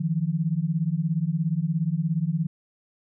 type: beating tone pair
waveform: sine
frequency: 154.4 / 171.4 Hz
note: D#3 / F3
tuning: -13 / -32 cents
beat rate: 17 Hz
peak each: -25 dBFS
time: 0-2.47 s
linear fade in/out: 10 ms
effects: none